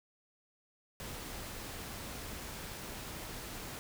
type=noise; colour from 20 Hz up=pink; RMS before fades=-44 dBFS; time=1-3.79 s; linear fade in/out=0 ms; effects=none